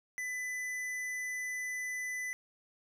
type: tone with hard clipping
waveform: sine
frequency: 2000 Hz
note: B6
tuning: 21 cents sharp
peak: -37 dBFS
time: 0.18-2.33 s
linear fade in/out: 0 ms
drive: 11 dB
effects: none